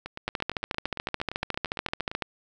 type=two click trains; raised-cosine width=0.3 ms; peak=-11 / -19 dBFS; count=28 / 19; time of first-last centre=0.28-2.222 / 0.06-2.115 s; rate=13.9 / 8.76 Hz; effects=none